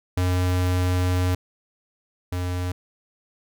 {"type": "tone pair in turn", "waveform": "square", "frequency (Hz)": [90.6, 89.92], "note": ["F#2", "F#2"], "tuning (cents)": [-36, -49], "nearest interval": "unison", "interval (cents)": 13, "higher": "first", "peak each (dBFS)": [-20, -25], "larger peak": "first", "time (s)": [[0.17, 1.35], [2.32, 2.72]], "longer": "first", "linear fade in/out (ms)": 5, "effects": []}